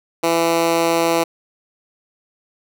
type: tone with high-pass filter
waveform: 10% pulse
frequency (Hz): 166.9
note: E3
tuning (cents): +22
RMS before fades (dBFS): -17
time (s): 0.23-1.24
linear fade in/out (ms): 10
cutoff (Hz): 350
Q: 1.2
effects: none